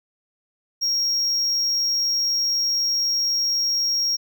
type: tone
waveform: triangle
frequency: 5588 Hz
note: F8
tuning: in tune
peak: -18 dBFS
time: 0.81-4.17 s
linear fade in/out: 20 ms
effects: none